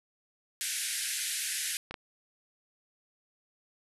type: band-pass noise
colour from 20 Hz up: white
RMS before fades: -34 dBFS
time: 0.61-1.77 s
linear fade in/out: 0 ms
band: 1500 to 12000 Hz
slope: 96 dB/octave
type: clicks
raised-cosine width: 0.3 ms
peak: -22 dBFS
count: 2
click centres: 1.91 / 1.942 s
effects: none